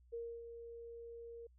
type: tone with ADSR envelope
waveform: sine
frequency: 466.2 Hz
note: A#4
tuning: in tune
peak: -40 dBFS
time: 0.12-1.47 s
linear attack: 20 ms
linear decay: 280 ms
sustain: -8 dB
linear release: 6 ms
effects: added 61 Hz sine -63 dBFS peak until 1.58 s